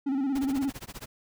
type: tone with vibrato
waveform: triangle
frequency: 272.2 Hz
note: C#4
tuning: 31 cents flat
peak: -23 dBFS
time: 0.06-0.7 s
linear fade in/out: 10 ms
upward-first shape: square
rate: 17 Hz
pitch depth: 64 cents each way
type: noise with tremolo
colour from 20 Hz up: pink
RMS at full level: -39 dBFS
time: 0.35-1.06 s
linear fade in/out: 5 ms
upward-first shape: sine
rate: 15 Hz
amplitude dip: 100%
effects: none